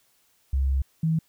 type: tone pair in turn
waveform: sine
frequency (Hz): 67.3 / 160.95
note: C2 / E3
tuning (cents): +49 / -41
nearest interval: octave + minor third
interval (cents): 1510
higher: second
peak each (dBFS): -20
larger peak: neither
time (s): 0.53-0.82 / 1.03-1.19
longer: first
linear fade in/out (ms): 5
effects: white hiss -65 dBFS RMS until 1.28 s